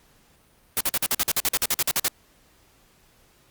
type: noise bursts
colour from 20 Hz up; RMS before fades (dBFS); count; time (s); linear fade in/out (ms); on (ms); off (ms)
white; -22; 16; 0.77-2.081; 0; 36; 49
effects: pink hiss -59 dBFS RMS until 3.5 s + Opus 48 kbps